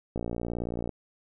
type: click train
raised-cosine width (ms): 2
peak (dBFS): -19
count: 44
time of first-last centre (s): 0.16-0.893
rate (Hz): 58.7
effects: none